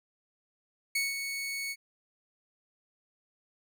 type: tone with ADSR envelope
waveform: sawtooth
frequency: 2217 Hz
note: C#7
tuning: in tune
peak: -23 dBFS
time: 0.95-1.76 s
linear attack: 6 ms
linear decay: 180 ms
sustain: -7 dB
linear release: 49 ms
effects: none